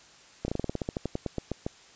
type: slowing click train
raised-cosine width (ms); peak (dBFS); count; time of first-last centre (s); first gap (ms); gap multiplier
2; -16; 17; 0.45-1.665; 31; 1.11
effects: white hiss -54 dBFS RMS until 1.95 s + resampled to 16000 Hz